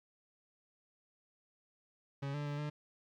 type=tone with pitch steps; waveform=40% pulse; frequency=139.2 / 146.5 / 145.3 / 148.7 Hz; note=C#3 / D3 / D3 / D3; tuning=+8 / -4 / -18 / +22 cents; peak=-36 dBFS; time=2.22-2.7 s; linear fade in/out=10 ms; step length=120 ms; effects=low-pass 4000 Hz 12 dB/octave + 13-bit